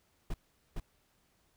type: noise with echo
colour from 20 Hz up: brown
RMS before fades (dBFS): -34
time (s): 0.3-0.34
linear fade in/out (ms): 5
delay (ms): 460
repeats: 1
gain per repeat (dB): -2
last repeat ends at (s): 0.8
effects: pink hiss -72 dBFS RMS until 1.56 s

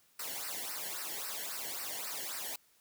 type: noise with flanger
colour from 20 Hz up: white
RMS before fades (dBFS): -40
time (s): 0.19-2.56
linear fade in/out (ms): 5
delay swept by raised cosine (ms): 0.29 to 0.83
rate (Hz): 3.7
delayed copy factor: -0.85
effects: white hiss -68 dBFS RMS until 2.8 s

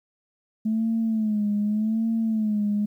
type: tone with vibrato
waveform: sine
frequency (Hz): 216.3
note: A3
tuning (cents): -29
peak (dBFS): -20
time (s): 0.65-2.86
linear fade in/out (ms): 10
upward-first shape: sine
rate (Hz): 0.85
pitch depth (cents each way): 80
effects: tanh soft clip ceiling -16 dBFS + 10-bit

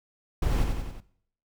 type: noise with echo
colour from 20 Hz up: brown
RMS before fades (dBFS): -25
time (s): 0.42-0.64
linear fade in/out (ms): 5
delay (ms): 91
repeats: 4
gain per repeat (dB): -4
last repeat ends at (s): 1.004
effects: noise-tail reverb RT60 0.6 s tail -18 dB re dry

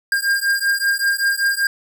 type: beating tone pair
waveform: square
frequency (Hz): 1605 / 1610.2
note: G6 / G6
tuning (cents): +40 / +46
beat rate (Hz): 5.2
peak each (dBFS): -20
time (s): 0.12-1.67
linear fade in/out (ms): 2
effects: none

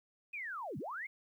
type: linear two-way sweep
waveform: sine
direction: down then up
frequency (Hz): 2540 to 108.5 to 2228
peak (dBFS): -39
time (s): 0.33-1.07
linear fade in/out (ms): 10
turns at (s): 0.78
effects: 12-bit

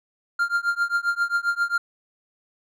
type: tone with tremolo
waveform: triangle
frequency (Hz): 1396.9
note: F6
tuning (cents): 0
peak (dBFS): -15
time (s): 0.39-1.78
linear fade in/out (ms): 5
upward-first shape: triangle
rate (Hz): 7.5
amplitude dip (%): 100
effects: none

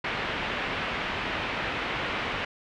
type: low-pass noise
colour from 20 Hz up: white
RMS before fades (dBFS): -31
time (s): 0.04-2.45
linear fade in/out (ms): 5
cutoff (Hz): 2800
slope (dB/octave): 24
effects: none

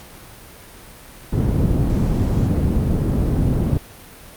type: low-pass noise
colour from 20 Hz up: white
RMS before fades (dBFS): -18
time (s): 1.32-3.78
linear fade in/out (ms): 10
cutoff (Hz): 180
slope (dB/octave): 12
effects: pink hiss -41 dBFS RMS until 4.36 s + Opus 48 kbps

